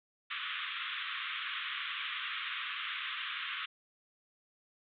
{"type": "band-pass noise", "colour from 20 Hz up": "white", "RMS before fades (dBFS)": -39, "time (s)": [0.3, 3.66], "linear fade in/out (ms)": 10, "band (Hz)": [1100, 3600], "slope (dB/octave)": 96, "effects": []}